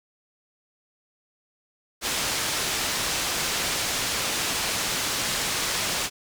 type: low-pass noise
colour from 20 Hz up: white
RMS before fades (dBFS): -27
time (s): 2.01-6.1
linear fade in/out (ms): 50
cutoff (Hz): 6900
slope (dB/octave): 12
effects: none